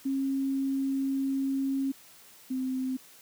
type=tone pair in turn; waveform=sine; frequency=270.8 / 259.5 Hz; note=C#4 / C4; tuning=-40 / -14 cents; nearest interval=minor second; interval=74 cents; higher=first; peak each=-26 / -28 dBFS; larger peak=first; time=0.05-1.92 / 2.5-2.97 s; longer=first; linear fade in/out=10 ms; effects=white hiss -54 dBFS RMS until 3.21 s + high-pass 100 Hz 12 dB/octave